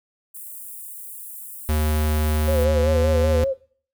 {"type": "high-pass noise", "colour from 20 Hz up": "white", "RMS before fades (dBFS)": -37, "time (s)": [0.34, 2.65], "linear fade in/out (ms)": 10, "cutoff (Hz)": 8400, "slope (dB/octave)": 48}
{"type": "tone with pitch glide", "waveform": "square", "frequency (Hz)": [76.5, 79.15], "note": ["D#2", "D#2"], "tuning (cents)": [-29, 30], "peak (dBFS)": -19, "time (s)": [1.69, 3.44], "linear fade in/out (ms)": 0, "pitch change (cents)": 59, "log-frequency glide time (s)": [2.81, 2.91]}
{"type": "tone with vibrato", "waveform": "sine", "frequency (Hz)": 523.3, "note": "C5", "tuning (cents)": 0, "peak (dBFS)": -19, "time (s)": [2.47, 3.54], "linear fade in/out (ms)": 20, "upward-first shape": "sine", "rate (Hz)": 5.2, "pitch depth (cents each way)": 80}
{"effects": ["noise-tail reverb RT60 0.5 s tail -23 dB re dry"]}